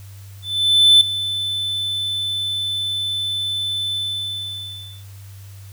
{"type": "tone with ADSR envelope", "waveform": "triangle", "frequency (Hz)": 3520, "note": "A7", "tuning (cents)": 0, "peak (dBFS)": -5, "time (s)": [0.42, 5.05], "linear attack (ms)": 590, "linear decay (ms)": 3, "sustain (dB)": -14, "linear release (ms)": 1100, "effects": ["added 98 Hz sine -36 dBFS peak until 5.72 s", "white hiss -49 dBFS RMS until 5.72 s"]}